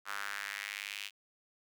sawtooth tone with high-pass filter sweep, 100.8 Hz, G2, 49 cents sharp, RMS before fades -41 dBFS, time 0.05-1.11 s, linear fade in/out 50 ms, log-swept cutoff 1300 to 2800 Hz, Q 3, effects none

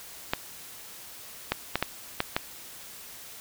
clicks, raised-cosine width 0.3 ms, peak -8 dBFS, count 6, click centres 0.335 / 1.52 / 1.756 / 1.826 / 2.204 / 2.365 s, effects white hiss -45 dBFS RMS until 3.4 s

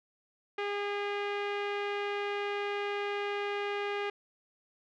sawtooth tone with low-pass filter, 407.2 Hz, G#4, 34 cents flat, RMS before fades -34 dBFS, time 0.58-4.1 s, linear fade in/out 5 ms, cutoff 2500 Hz, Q 1.9, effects none

